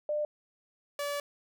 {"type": "tone pair in turn", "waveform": ["sine", "sawtooth"], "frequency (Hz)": [598, 575.4], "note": ["D5", "D5"], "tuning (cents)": [31, -36], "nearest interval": "minor second", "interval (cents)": 67, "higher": "first", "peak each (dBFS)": -28, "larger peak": "neither", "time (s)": [[0.09, 0.25], [0.99, 1.2]], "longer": "second", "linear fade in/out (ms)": 2, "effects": []}